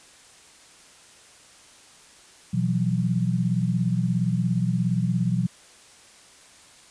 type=chord; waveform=sine; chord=B suspended fourth; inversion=none; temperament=equal with one note detuned; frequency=123.47 / 167.89 / 185 Hz; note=B2 / E3 / F#3; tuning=0 / +32 / 0 cents; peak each=-25 dBFS; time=2.53-5.47 s; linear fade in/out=10 ms; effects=white hiss -51 dBFS RMS until 6.9 s + resampled to 22050 Hz